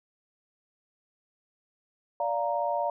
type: chord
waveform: sine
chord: Bb major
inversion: first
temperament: just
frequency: 582.7 / 699.2 / 932.3 Hz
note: D5 / F5 / Bb5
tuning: -14 / +2 / 0 cents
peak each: -30 dBFS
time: 2.2-2.9 s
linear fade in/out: 2 ms
effects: none